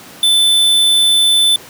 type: tone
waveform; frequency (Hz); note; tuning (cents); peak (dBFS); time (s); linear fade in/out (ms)
square; 3520; A7; 0; -9; 0.23-1.56; 2
effects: pink hiss -36 dBFS RMS until 1.69 s + high-pass 150 Hz 12 dB/octave